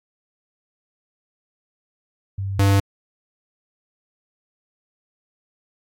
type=tone pair in turn; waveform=sine / square; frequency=97.7 / 98.89 Hz; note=G2 / G2; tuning=-5 / +16 cents; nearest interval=unison; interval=21 cents; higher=second; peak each=-23 / -14 dBFS; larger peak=second; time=2.38-2.59 / 2.59-2.8 s; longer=neither; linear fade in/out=5 ms; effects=AAC 64 kbps